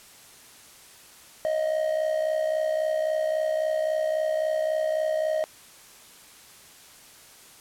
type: tone with amplitude modulation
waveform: triangle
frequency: 627 Hz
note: D#5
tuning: 13 cents sharp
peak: -18 dBFS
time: 1.45-5.44 s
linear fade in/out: 0 ms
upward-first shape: sine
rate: 63.7 Hz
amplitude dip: 65%
effects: white hiss -50 dBFS RMS until 7.6 s + low-pass 12000 Hz 12 dB/octave